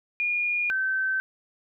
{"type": "tone pair in turn", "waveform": "sine", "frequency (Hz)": [2431, 1542.5], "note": ["D#7", "G6"], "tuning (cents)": [-41, -28], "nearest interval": "minor sixth", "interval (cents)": 787, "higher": "first", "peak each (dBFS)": [-23, -23], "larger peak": "neither", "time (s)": [[0.2, 0.7], [0.7, 1.2]], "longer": "neither", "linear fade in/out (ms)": 0, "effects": []}